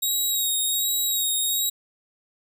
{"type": "tone with vibrato", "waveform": "10% pulse", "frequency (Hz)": 3789, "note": "A#7", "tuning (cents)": 27, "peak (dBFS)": -15, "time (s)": [0.02, 1.7], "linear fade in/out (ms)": 10, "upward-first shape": "sine", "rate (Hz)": 1.3, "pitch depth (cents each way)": 29, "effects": []}